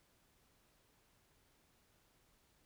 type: silence
effects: pink hiss -73 dBFS RMS until 2.65 s